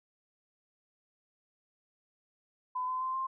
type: tone with pitch steps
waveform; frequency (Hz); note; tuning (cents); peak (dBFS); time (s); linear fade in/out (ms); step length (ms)
sine; 1009 / 1023.7 / 1038.6 / 1053.7; B5 / C6 / C6 / C6; +37 / -38 / -13 / +12; -31; 2.75-3.27; 10; 130
effects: none